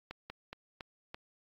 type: slowing click train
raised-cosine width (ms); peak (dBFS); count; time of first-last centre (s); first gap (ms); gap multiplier
0.3; -26; 5; 0.11-1.145; 190; 1.21
effects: AAC 64 kbps